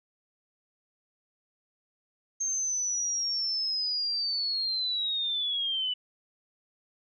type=linear sweep; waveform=sine; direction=down; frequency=6400 to 2960 Hz; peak=-27 dBFS; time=2.4-5.94 s; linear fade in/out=10 ms; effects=none